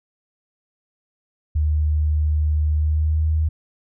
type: tone with pitch glide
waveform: sine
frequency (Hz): 76.1 to 78.33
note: D#2 to D#2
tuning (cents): -38 to +12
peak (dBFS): -16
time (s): 1.55-3.49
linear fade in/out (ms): 10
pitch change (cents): +50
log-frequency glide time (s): 2.74-3.27
effects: none